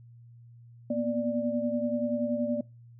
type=tone cluster; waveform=sine; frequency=237.5 / 248 / 588 Hz; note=A#3 / B3 / D5; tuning=+33 / +7 / +2 cents; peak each=-30 / -33 / -30 dBFS; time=0.9-2.61 s; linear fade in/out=5 ms; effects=noise-tail reverb RT60 0.3 s tail -24 dB re dry + added 118 Hz sine -49 dBFS peak until 2.99 s